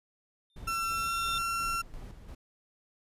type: tone with exponential growth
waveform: triangle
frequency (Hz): 3605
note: A7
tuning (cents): +41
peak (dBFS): -31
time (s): 0.5-1.38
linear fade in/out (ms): 1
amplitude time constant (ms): 190
type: noise with tremolo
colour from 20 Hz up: brown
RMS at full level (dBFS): -43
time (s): 0.56-2.35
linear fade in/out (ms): 5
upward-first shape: square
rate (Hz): 2.9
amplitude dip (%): 50
type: tone with pitch glide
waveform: 35% pulse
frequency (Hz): 1349 to 1360.7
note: E6 to F6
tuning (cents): +40 to -45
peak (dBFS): -28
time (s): 0.67-1.82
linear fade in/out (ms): 10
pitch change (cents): +15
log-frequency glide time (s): 1.01-1.11
effects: resampled to 32000 Hz